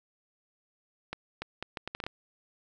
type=accelerating click train; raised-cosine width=0.3 ms; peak=-19 dBFS; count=9; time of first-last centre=1.13-2.065 s; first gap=290 ms; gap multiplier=0.71; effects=none